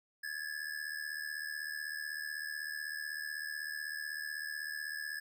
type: ring-modulated tone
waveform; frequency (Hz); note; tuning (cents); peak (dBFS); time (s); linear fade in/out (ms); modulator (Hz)
square; 1696; G#6; +36; -36; 0.23-5.2; 10; 38
effects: none